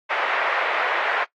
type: band-pass noise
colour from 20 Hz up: white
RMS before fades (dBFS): -23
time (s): 0.09-1.25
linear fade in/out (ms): 20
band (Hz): 530 to 2100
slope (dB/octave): 24
effects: noise-tail reverb RT60 0.1 s tail -18 dB re dry + AAC 48 kbps